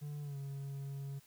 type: tone with pitch glide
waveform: triangle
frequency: 146.83 to 138.59 Hz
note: D3 to C#3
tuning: 0 to 0 cents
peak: -38 dBFS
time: 0.01-1.2 s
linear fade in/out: 20 ms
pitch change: -100 cents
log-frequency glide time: 0.22-0.37 s
effects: white hiss -65 dBFS RMS until 1.26 s